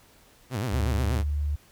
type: tone with vibrato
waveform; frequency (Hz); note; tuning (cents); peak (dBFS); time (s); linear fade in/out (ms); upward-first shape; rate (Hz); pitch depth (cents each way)
sawtooth; 112.7; A2; +42; -23; 0.5-1.24; 50; sine; 8.3; 270
type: tone with pitch glide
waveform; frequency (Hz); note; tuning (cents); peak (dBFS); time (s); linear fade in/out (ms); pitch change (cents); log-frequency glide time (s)
sine; 72 to 73.22; D2 to D2; -34 to -5; -24; 0.72-1.56; 10; +29; 0.92-1.21
effects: pink hiss -57 dBFS RMS until 1.71 s

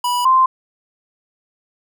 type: tone pair in turn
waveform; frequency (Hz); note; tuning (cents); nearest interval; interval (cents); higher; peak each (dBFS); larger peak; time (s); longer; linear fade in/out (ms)
square / sine; 980 / 1043.1; B5 / C6; -14 / -6; minor second; 108; second; -17 / -9; second; 0.04-0.25 / 0.25-0.46; neither; 5
effects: none

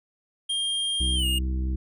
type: tone with pitch glide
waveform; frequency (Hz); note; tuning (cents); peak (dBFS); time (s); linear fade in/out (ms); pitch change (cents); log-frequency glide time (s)
square; 3210 to 2843; G7 to F7; +40 to +30; -25; 0.49-1.39; 10; -210; 1.15-1.26
type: harmonic tone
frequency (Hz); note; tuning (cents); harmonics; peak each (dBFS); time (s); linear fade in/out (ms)
64.2; C2; -32; 1 / 2 / 3 / 4 / 5 / 6; -24 / -41 / -37 / -48 / -38 / -51; 1-1.76; 5
effects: resampled to 32000 Hz

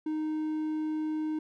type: tone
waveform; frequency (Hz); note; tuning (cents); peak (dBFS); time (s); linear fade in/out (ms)
triangle; 310; D#4; -6; -27; 0.06-1.39; 5
effects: none

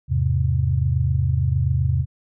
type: chord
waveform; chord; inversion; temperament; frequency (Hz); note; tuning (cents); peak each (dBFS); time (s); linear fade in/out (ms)
sine; E augmented; none; equal; 82.41 / 103.83 / 130.81; E2 / G#2 / B#2; 0 / 0 / 0; -21 / -24 / -20; 0.08-2.06; 50
effects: none

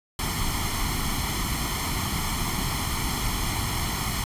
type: noise with comb filter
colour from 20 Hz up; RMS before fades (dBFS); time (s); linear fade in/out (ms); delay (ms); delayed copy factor
pink; -27; 0.19-4.24; 2; 0.94; +0.75
effects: resampled to 32000 Hz

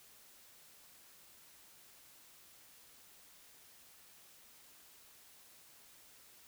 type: silence
effects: white hiss -61 dBFS RMS until 6.47 s

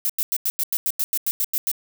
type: noise bursts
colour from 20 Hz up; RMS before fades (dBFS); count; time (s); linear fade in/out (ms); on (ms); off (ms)
violet; -22; 13; 0.05-1.715; 0; 45; 90
effects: none

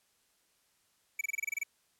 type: tone bursts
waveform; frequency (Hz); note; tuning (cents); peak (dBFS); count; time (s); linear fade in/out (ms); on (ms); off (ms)
square; 2300; D7; -37; -31; 10; 1.19-1.634; 5; 21; 26
effects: white hiss -72 dBFS RMS until 1.99 s + low-pass 12000 Hz 12 dB/octave

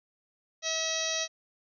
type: harmonic tone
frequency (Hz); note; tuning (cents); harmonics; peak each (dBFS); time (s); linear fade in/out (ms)
644; E5; -41; 1 / 2 / 3 / 4 / 5 / 6 / 7 / 8 / 9 / 10; -36 / -44 / -38 / -39 / -39 / -35 / -40 / -41 / -34 / -43; 0.62-1.28; 50
effects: none

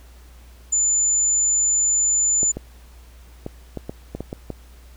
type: tone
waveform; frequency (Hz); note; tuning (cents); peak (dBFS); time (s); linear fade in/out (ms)
sine; 7040; A8; 0; -16; 0.72-2.52; 10
type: clicks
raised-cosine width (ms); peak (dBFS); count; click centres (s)
2; -15; 9; 2.431 / 2.57 / 3.464 / 3.773 / 3.895 / 4.15 / 4.206 / 4.329 / 4.503
effects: added 60 Hz sine -43 dBFS peak until 4.96 s + pink hiss -53 dBFS RMS until 4.96 s

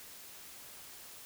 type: silence
effects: white hiss -51 dBFS RMS until 1.25 s

